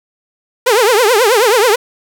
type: tone with vibrato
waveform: sawtooth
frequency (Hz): 455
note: A#4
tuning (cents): -42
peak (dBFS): -4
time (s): 0.66-1.76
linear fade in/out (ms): 10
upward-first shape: triangle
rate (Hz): 9.3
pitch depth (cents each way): 270
effects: none